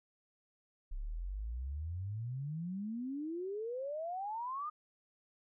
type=exponential sweep; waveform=sine; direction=up; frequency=32.4 to 1244.5 Hz; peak=-37 dBFS; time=0.91-4.7 s; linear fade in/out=10 ms; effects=none